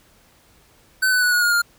square tone with pitch steps, 1521 / 1497.5 / 1474.3 / 1451.5 / 1429 / 1406.9 Hz, F#6 / F#6 / F#6 / F#6 / F6 / F6, +47 / +20 / -7 / -34 / +39 / +12 cents, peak -16 dBFS, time 1.02-1.62 s, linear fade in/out 10 ms, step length 100 ms, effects pink hiss -55 dBFS RMS until 1.78 s

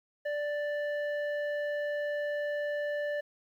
square tone with low-pass filter, 587.3 Hz, D5, in tune, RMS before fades -33 dBFS, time 0.25-3.21 s, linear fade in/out 10 ms, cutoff 1700 Hz, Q 1.5, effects 11-bit

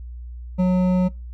triangle tone with hard clipping, 182.8 Hz, F#3, 21 cents flat, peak -17 dBFS, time 0.58-1.09 s, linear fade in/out 20 ms, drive 13 dB, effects noise-tail reverb RT60 0.3 s tail -26 dB re dry + added 60 Hz sine -32 dBFS peak until 1.33 s

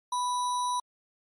sine tone with sample-and-hold, 987.8 Hz, B5, in tune, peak -26 dBFS, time 0.12-0.8 s, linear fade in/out 5 ms, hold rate 4900 Hz, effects MP3 48 kbps

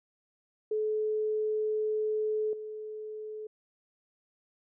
sine tone with level steps, 430 Hz, A4, 40 cents flat, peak -27 / -37 dBFS, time 0.71-3.47 s, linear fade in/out 5 ms, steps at 2.53 s, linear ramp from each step 2 ms, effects none

